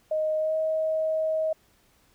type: tone with pitch glide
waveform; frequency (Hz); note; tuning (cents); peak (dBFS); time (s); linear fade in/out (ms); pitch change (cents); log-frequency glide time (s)
sine; 622.3 to 632.8; D#5 to D#5; 0 to +29; -23; 0.11-1.53; 5; +29; 0.38-0.56
effects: pink hiss -63 dBFS RMS until 2.14 s